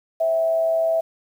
sine tone with frequency modulation, 655 Hz, E5, 11 cents flat, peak -17 dBFS, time 0.2-1.01 s, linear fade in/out 10 ms, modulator 119 Hz, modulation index 0.28, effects 8-bit

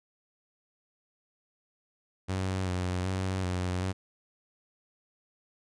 sawtooth tone with vibrato, 92.5 Hz, F#2, in tune, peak -25 dBFS, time 2.28-3.93 s, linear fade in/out 20 ms, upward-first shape square, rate 1.3 Hz, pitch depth 33 cents each way, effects resampled to 22050 Hz

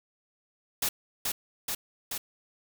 white noise with echo, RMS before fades -28 dBFS, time 0.82-0.89 s, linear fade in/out 5 ms, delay 430 ms, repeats 3, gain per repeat -2 dB, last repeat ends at 2.18 s, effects none

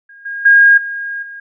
sine tone with level steps, 1627 Hz, G#6, 36 cents flat, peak -37 / -21 / -4 / -20 / -28 dBFS, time 0.09-1.4 s, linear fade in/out 5 ms, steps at 0.25 / 0.45 / 0.77 / 1.22 s, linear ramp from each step 10 ms, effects none

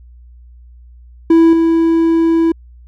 triangle tone with level steps, 329.4 Hz, E4, 1 cent flat, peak -3 / -7 dBFS, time 1.3-2.52 s, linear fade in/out 5 ms, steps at 1.53 s, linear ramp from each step 2 ms, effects added 60 Hz sine -37 dBFS peak until 2.87 s

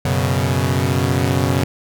sawtooth chord, F# suspended fourth, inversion none, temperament equal, 92.5 / 123.47 / 138.59 Hz, F#2 / B2 / C#3, 0 / 0 / 0 cents, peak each -16 dBFS, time 0.05-1.64 s, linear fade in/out 5 ms, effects none

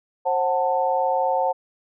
sine chord, F# diminished, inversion second, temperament just, 532.8 / 740 / 888 Hz, C5 / F#5 / A5, +31 / 0 / +16 cents, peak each -23 dBFS, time 0.25-1.53 s, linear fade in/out 20 ms, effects none

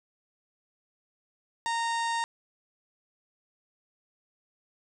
harmonic tone with a mistuned harmonic, 925 Hz, A#5, 14 cents flat, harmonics 1 / 2 / 3 / 4 / 5 / 6 / 7 / 8 / 9 / 10, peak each -28 / -34 / -43 / -40 / -44 / -46 / -48 / -47 / -47 / -53 dBFS, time 1.66-2.24 s, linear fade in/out 0 ms, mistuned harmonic 9, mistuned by -34 cents, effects none

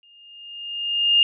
sine tone with exponential growth, 2825 Hz, F7, 19 cents sharp, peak -11 dBFS, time 0.03-1.23 s, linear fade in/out 1 ms, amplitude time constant 260 ms, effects none

